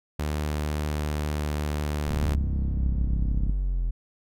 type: tone with pitch glide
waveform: sawtooth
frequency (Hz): 75.2 to 74.38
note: D2 to D2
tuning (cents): +42 to +23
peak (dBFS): -22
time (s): 0.19-2.35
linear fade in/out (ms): 5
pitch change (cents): -19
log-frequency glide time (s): 0.81-1.94
type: click train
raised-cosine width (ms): 5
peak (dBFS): -18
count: 48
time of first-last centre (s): 2.08-3.496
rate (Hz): 33.2
type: linear sweep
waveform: triangle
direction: down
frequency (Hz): 74.1 to 41.2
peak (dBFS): -21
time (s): 2.21-3.91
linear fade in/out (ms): 10
effects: none